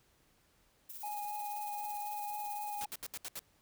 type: noise with tremolo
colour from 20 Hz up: violet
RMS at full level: -45 dBFS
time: 0.89-2.85 s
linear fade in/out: 10 ms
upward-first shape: sine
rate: 18 Hz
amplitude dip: 50%
type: tone with vibrato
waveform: triangle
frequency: 830 Hz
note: G#5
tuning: 1 cent flat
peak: -36 dBFS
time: 1.03-2.86 s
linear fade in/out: 5 ms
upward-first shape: sine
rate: 3.9 Hz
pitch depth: 10 cents each way
type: noise bursts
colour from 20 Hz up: white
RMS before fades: -42 dBFS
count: 6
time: 2.81-3.392 s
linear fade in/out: 0 ms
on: 37 ms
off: 72 ms
effects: pink hiss -70 dBFS RMS until 3.61 s